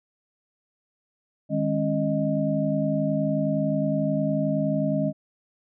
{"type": "tone cluster", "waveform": "sine", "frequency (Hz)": [154.1, 205.1, 273.3, 620], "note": ["D#3", "G#3", "C#4", "D#5"], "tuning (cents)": [-16, -21, -24, -6], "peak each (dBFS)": -27, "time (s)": [1.49, 5.13], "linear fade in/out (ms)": 50, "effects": []}